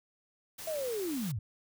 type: noise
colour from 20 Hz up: white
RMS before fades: -44 dBFS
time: 0.58-1.32 s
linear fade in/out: 10 ms
type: linear sweep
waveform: sine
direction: down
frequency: 659.3 to 87.31 Hz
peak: -32 dBFS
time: 0.67-1.39 s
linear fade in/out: 5 ms
effects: none